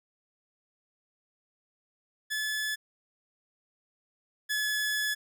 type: tone pair in turn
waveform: sawtooth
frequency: 1722 / 1709.1 Hz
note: A6 / G#6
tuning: -38 / +49 cents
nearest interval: unison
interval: 13 cents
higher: first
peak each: -26 / -24 dBFS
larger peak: second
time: 2.3-2.76 / 4.49-5.15 s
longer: second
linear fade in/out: 20 ms
effects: none